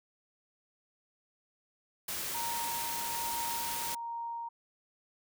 white noise, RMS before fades -37 dBFS, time 2.08-3.95 s, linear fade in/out 5 ms
sine tone with tremolo, 932.3 Hz, A#5, in tune, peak -35 dBFS, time 2.34-4.49 s, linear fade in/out 10 ms, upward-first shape sine, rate 1.2 Hz, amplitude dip 30%
effects none

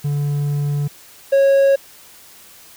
triangle tone pair in turn, 144.6 / 549.1 Hz, D3 / C#5, -27 / -17 cents, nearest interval octave + major seventh, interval 2310 cents, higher second, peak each -15 / -8 dBFS, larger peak second, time 0.04-0.88 / 1.32-1.76 s, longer first, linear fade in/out 10 ms, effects white hiss -44 dBFS RMS until 2.76 s

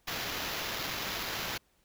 blue noise with sample-and-hold, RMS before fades -36 dBFS, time 0.07-1.58 s, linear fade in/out 10 ms, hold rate 8820 Hz, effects pink hiss -70 dBFS RMS until 1.84 s

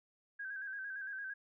sine tone with vibrato, 1590 Hz, G6, 24 cents sharp, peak -40 dBFS, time 0.39-1.34 s, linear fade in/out 10 ms, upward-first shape square, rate 8.8 Hz, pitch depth 52 cents each way, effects none

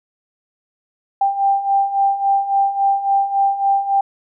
sine beating tone pair, 788 / 791.6 Hz, G5 / G5, +9 / +17 cents, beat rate 3.6 Hz, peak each -20 / -15 dBFS, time 1.21-4.01 s, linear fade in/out 5 ms, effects none

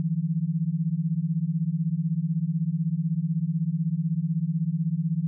sine beating tone pair, 155.56 / 171.56 Hz, D#3 / F3, 0 / -31 cents, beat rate 16 Hz, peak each -26 dBFS, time 0-5.27 s, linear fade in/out 0 ms, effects none

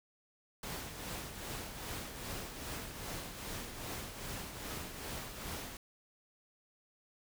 pink noise with tremolo, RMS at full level -41 dBFS, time 0.63-5.77 s, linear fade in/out 2 ms, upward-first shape triangle, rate 2.5 Hz, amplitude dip 55%, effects none

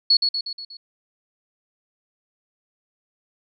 sine tone with echo, 4375 Hz, C#8, 24 cents flat, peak -12 dBFS, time 0.1-0.17 s, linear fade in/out 5 ms, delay 120 ms, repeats 5, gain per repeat -5 dB, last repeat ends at 0.77 s, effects none

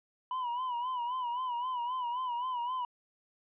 triangle tone with vibrato, 987.8 Hz, B5, in tune, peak -30 dBFS, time 0.31-2.85 s, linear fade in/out 2 ms, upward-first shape sine, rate 3.8 Hz, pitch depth 79 cents each way, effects resampled to 8000 Hz

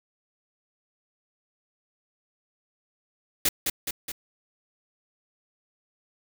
white noise with echo, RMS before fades -22 dBFS, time 3.45-3.49 s, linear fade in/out 5 ms, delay 210 ms, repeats 3, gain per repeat -4 dB, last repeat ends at 4.12 s, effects none

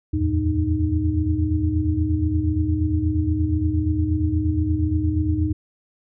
sine tone cluster, 79.2 / 87.7 / 111.5 / 307.8 Hz, D#2 / F2 / A2 / D#4, +31 / +8 / +23 / -19 cents, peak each -23 / -23 / -27 / -23 dBFS, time 0.13-5.53 s, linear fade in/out 10 ms, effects none

